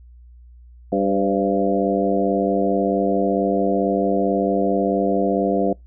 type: harmonic tone with a mistuned harmonic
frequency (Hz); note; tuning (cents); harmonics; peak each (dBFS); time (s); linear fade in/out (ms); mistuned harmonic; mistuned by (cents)
98; G2; 0; 2 / 3 / 4 / 5 / 6 / 7; -23 / -23 / -24 / -23 / -27 / -24; 0.92-5.73; 5; 5; +47
effects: noise-tail reverb RT60 0.2 s tail -26 dB re dry + added 60 Hz sine -42 dBFS peak until 5.86 s